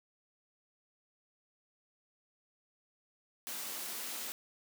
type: high-pass noise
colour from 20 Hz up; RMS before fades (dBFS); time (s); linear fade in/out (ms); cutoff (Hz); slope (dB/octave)
white; -41; 3.47-4.32; 0; 190; 24
effects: none